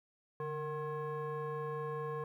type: tone with frequency modulation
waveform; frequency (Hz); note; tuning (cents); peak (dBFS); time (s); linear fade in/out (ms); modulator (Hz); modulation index
sine; 462.2; A#4; -15; -35; 0.4-2.24; 2; 608; 1.1
effects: tanh soft clip ceiling -32 dBFS + 12-bit